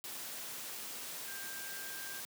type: tone in noise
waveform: sine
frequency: 1587 Hz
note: G6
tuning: 21 cents sharp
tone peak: -47 dBFS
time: 1.28-2.2 s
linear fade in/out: 0 ms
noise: white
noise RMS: -44 dBFS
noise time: 0.04-2.25 s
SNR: -6 dB
effects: high-pass 150 Hz 12 dB/octave